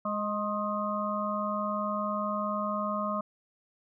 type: harmonic tone with a mistuned harmonic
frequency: 207.7 Hz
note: G#3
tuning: in tune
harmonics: 1 / 3 / 5 / 6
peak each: -34 / -34 / -34 / -34 dBFS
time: 0.05-3.21 s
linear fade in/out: 5 ms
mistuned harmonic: 5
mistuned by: +41 cents
effects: none